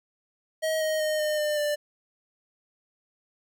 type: tone with pitch steps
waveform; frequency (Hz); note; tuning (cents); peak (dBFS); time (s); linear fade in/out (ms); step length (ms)
square; 634 / 625.3 / 616.7 / 608.2 / 599.8 / 591.5; D#5 / D#5 / D#5 / D#5 / D5 / D5; +32 / +8 / -16 / -40 / +36 / +12; -25; 0.62-1.76; 20; 190
effects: 11-bit